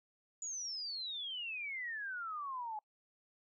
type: exponential sweep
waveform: sine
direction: down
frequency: 6970 to 834 Hz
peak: -39 dBFS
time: 0.42-2.79 s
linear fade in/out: 2 ms
effects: noise-tail reverb RT60 0.1 s tail -26 dB re dry